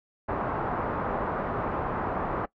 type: low-pass noise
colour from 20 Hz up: white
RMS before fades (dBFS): -30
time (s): 0.28-2.46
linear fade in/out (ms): 10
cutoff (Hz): 1200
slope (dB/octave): 24
effects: noise-tail reverb RT60 0.1 s tail -20 dB re dry